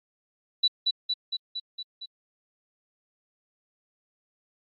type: tone with echo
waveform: sine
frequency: 3951 Hz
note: B7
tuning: in tune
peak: -18 dBFS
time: 0.63-0.68 s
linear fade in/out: 10 ms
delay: 230 ms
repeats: 6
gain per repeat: -3 dB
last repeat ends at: 2.06 s
effects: AAC 32 kbps